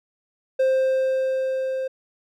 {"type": "tone with level ramp", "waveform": "triangle", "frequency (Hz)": 525, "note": "C5", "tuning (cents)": 6, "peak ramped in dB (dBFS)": [-14, -22], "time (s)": [0.59, 1.88], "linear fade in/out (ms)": 10, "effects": []}